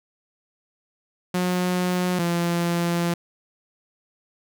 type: tone pair in turn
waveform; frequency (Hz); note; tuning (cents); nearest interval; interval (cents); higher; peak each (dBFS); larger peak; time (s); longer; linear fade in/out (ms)
sawtooth; 180.5 / 171.7; F#3 / F3; -43 / -29; minor second; 86; first; -17; neither; 1.34-2.19 / 2.19-3.14; second; 5
effects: none